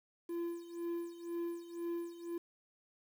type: tone with tremolo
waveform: triangle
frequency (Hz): 341.3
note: F4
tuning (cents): -40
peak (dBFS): -33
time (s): 0.29-2.38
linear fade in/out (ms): 5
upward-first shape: sine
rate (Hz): 2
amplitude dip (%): 80
effects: 10-bit